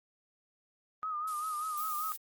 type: tone with vibrato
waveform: sine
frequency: 1240 Hz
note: D#6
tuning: 6 cents flat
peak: -33 dBFS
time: 1.03-2.12 s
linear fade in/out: 0 ms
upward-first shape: sine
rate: 5.1 Hz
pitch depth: 62 cents each way
type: noise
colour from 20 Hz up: violet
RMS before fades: -40 dBFS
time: 1.27-2.17 s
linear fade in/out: 10 ms
effects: Opus 32 kbps